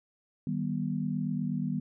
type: chord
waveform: sine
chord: Eb augmented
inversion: none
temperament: just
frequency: 155.56 / 194.45 / 243.1 Hz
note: Eb3 / G3 / B3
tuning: 0 / -14 / -27 cents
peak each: -33 dBFS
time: 0.47-1.8 s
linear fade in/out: 2 ms
effects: none